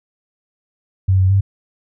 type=tone with pitch steps; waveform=sine; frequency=94.9 / 93.9 / 97.9 Hz; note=F#2 / F#2 / G2; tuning=+44 / +26 / -2 cents; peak=-10 dBFS; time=1.08-1.41 s; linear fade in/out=10 ms; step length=110 ms; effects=none